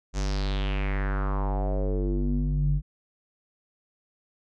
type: tone with low-pass filter sweep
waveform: square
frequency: 49 Hz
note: G1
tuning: in tune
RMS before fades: -26 dBFS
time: 0.13-2.82 s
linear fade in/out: 50 ms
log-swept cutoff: 6800 to 120 Hz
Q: 3.9
effects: none